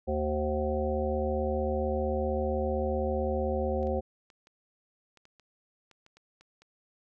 harmonic tone, 75.6 Hz, D#2, 49 cents flat, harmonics 1 / 3 / 5 / 7 / 9 / 10, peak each -32 / -35 / -34 / -31 / -42 / -37 dBFS, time 0.07-4.01 s, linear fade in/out 20 ms
clicks, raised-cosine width 0.2 ms, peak -39 dBFS, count 12, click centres 3.83 / 3.871 / 4.302 / 4.471 / 5.173 / 5.254 / 5.397 / 5.913 / 6.064 / 6.17 / 6.41 / 6.62 s
effects none

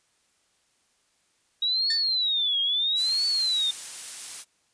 sine tone with vibrato, 3816 Hz, A#7, 40 cents sharp, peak -22 dBFS, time 1.62-3.71 s, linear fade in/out 5 ms, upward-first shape triangle, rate 0.76 Hz, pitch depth 290 cents each way
sawtooth tone with exponential decay, 1799 Hz, A6, 38 cents sharp, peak -23 dBFS, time 1.9-2.08 s, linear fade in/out 5 ms, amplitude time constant 38 ms
blue noise, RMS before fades -34 dBFS, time 2.95-4.45 s, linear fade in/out 50 ms
effects white hiss -68 dBFS RMS until 4.73 s + resampled to 22050 Hz

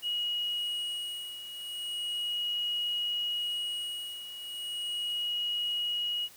triangle beating tone pair, 2898 / 2898.35 Hz, F#7 / F#7, -37 / -36 cents, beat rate 0.35 Hz, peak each -34 / -30 dBFS, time 0.02-6.29 s, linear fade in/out 50 ms, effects tanh soft clip ceiling -26 dBFS + white hiss -54 dBFS RMS until 6.36 s

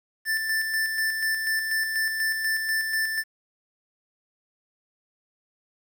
square tone with tremolo, 1769 Hz, A6, 9 cents sharp, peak -23 dBFS, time 0.25-3.24 s, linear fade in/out 50 ms, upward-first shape square, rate 4.1 Hz, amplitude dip 40%, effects 9-bit

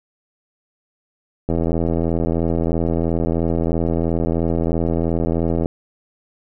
click train, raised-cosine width 2 ms, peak -7 dBFS, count 347, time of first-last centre 1.49-5.659 s, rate 83 Hz, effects none

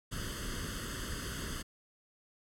pink noise with comb filter, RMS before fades -39 dBFS, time 0.11-1.63 s, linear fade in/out 20 ms, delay 0.63 ms, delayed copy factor +0.9, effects low-pass 12000 Hz 12 dB/octave

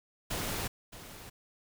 pink noise with echo, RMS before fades -35 dBFS, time 0.3-0.68 s, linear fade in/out 10 ms, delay 620 ms, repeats 1, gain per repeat -13 dB, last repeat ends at 1.3 s, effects none

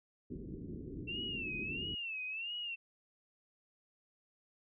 white low-pass noise, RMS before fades -45 dBFS, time 0.3-1.95 s, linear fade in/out 5 ms, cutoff 380 Hz, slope 48 dB/octave
sine tone with vibrato, 2698 Hz, E7, 40 cents sharp, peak -38 dBFS, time 1.07-2.76 s, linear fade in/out 20 ms, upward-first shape sine, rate 1.5 Hz, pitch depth 130 cents each way
effects none

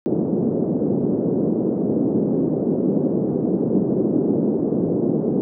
pink band-pass noise, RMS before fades -20 dBFS, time 0.06-5.41 s, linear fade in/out 0 ms, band 180 to 440 Hz, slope 24 dB/octave, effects none

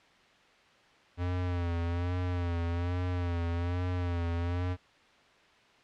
square tone with vibrato, 87.5 Hz, F2, 4 cents sharp, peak -30 dBFS, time 1.17-4.77 s, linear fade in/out 50 ms, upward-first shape sine, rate 1.2 Hz, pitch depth 54 cents each way, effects white hiss -60 dBFS RMS until 5.83 s + low-pass 3000 Hz 12 dB/octave

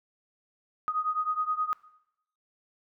sine beating tone pair, 1244.5 / 1254 Hz, D#6 / D#6, 0 / +13 cents, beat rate 9.5 Hz, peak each -29 / -31 dBFS, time 0.88-1.73 s, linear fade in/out 0 ms, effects noise-tail reverb RT60 0.8 s tail -19 dB re dry

